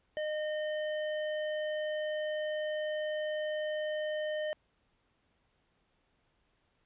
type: tone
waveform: square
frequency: 612 Hz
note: D#5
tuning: 29 cents flat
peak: -33 dBFS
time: 0.17-4.53 s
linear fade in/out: 0 ms
effects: pink hiss -74 dBFS RMS until 6.85 s + resampled to 8000 Hz